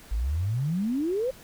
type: exponential sweep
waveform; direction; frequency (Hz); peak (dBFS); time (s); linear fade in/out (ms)
sine; up; 49.09 to 540; -24; 0.11-1.31; 10
effects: pink hiss -50 dBFS RMS until 1.43 s